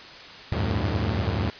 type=tone cluster; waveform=sawtooth; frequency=75.8 / 91.6 / 100.6 / 112.4 Hz; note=D#2 / F#2 / G2 / A2; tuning=-45 / -17 / +45 / +37 cents; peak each=-25 dBFS; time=0.52-1.5 s; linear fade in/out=0 ms; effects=white hiss -42 dBFS RMS until 1.59 s + resampled to 11025 Hz